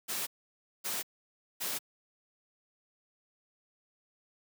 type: noise bursts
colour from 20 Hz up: white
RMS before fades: -35 dBFS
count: 3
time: 0.08-1.79 s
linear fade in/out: 20 ms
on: 190 ms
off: 570 ms
effects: high-pass 150 Hz 12 dB/octave